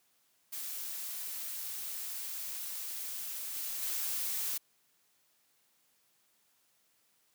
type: noise with level steps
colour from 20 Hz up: blue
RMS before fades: -40 / -38 / -35 dBFS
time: 0.52-4.58 s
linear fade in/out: 10 ms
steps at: 3.54 / 3.82 s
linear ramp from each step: 10 ms
effects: white hiss -72 dBFS RMS until 7.34 s + high-pass 100 Hz 12 dB/octave